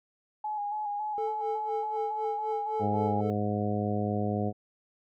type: tone with vibrato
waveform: sine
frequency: 835 Hz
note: G#5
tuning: 9 cents sharp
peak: -30 dBFS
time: 0.44-3.21 s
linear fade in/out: 5 ms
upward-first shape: square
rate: 3.6 Hz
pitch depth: 31 cents each way
type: tone with tremolo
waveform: triangle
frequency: 440 Hz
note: A4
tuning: in tune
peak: -28 dBFS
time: 1.18-3.3 s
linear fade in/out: 0 ms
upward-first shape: sine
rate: 3.9 Hz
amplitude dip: 85%
type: harmonic tone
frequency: 103.83 Hz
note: G#2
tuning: in tune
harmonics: 1 / 2 / 3 / 4 / 5 / 6 / 7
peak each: -32 / -31 / -37 / -36 / -37 / -39 / -36 dBFS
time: 2.79-4.53 s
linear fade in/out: 50 ms
effects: none